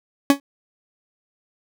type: tone with exponential decay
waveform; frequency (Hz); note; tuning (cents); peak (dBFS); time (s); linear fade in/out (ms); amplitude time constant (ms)
40% pulse; 279.8; C#4; +16; -6; 0.3-0.4; 1; 20
effects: none